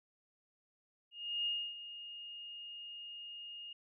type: tone with ADSR envelope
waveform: sine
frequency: 2845 Hz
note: F7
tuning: 31 cents sharp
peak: -32 dBFS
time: 1.11-3.73 s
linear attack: 350 ms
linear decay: 280 ms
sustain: -13 dB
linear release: 4 ms
effects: none